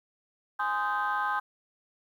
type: chord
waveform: sine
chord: Ab major seventh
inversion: none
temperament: just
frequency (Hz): 830.6 / 1038.3 / 1245.9 / 1557.4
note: Ab5 / C6 / Eb6 / G6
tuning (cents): 0 / -14 / +2 / -12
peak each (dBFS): -31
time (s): 0.59-1.4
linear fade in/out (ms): 10
effects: tanh soft clip ceiling -20 dBFS + 10-bit